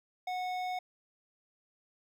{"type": "tone with hard clipping", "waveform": "triangle", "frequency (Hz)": 733, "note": "F#5", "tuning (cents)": -16, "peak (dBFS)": -35, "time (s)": [0.27, 0.79], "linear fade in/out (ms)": 5, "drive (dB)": 16, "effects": []}